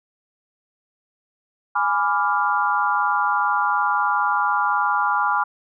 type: chord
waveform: sine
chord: G# diminished seventh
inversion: none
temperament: equal with one note detuned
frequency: 830.6 / 993.5 / 1174.7 / 1396.9 Hz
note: G#5 / B5 / D6 / F6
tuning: 0 / +10 / 0 / 0 cents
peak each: -23 dBFS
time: 1.75-5.44 s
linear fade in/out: 10 ms
effects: none

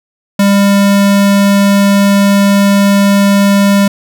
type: tone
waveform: square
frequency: 199.8 Hz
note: G3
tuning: 33 cents sharp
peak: -6 dBFS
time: 0.39-3.88 s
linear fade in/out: 5 ms
effects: none

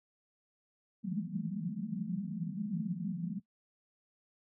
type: band-pass noise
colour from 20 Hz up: white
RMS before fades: -37 dBFS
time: 1.03-3.4 s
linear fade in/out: 20 ms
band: 160 to 220 Hz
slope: 96 dB/octave
effects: noise-tail reverb RT60 0.1 s tail -19 dB re dry

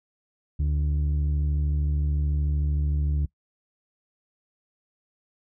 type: tone pair together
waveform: sine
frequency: 73.42 / 146.84 Hz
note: D2 / D3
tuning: 0 / 0 cents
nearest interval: octave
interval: 1200 cents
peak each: -20 / -26 dBFS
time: 0.59-3.26 s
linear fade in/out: 10 ms
effects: noise-tail reverb RT60 0.1 s tail -23 dB re dry + tanh soft clip ceiling -19 dBFS

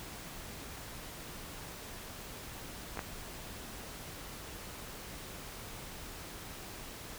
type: clicks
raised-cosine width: 0.5 ms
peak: -24 / -20 dBFS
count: 2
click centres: 2.973 / 2.992 s
effects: pink hiss -46 dBFS RMS until 7.18 s

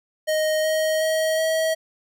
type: tone with pitch steps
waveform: square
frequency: 622.3 / 628.4 / 634.6 / 640.9 Hz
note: D#5 / D#5 / D#5 / E5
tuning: 0 / +17 / +34 / -49 cents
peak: -20 dBFS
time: 0.27-1.75 s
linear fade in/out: 20 ms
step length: 370 ms
effects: none

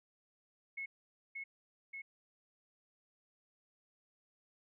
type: tone with echo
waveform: sine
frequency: 2184 Hz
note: C#7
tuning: 26 cents flat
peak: -39 dBFS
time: 0.77-0.86 s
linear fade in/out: 10 ms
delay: 580 ms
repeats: 2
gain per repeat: -2 dB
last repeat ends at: 2.02 s
effects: none

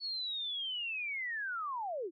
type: linear sweep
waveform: sine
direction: down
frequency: 4435 to 305.3 Hz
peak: -35 dBFS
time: 0-2.11 s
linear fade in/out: 50 ms
effects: none

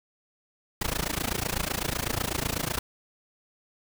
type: noise with amplitude modulation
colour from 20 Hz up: pink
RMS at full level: -26 dBFS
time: 0.81-2.79 s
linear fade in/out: 5 ms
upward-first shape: sine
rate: 28 Hz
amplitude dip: 95%
effects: none

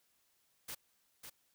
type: noise with echo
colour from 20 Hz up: white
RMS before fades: -44 dBFS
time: 0.68-0.75 s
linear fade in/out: 10 ms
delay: 550 ms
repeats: 1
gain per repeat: -6 dB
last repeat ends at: 1.3 s
effects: white hiss -75 dBFS RMS until 1.54 s

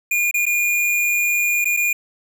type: tone with dropouts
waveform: square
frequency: 2426 Hz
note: D#7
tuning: 44 cents flat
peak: -17 dBFS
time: 0.11-1.93 s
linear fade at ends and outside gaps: 5 ms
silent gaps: 0.312-0.341 / 0.456-0.464 / 1.645-1.654 / 1.767-1.771 s
effects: none

